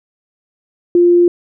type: tone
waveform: sine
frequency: 349.2 Hz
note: F4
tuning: in tune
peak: -6 dBFS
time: 0.95-1.28 s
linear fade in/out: 2 ms
effects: none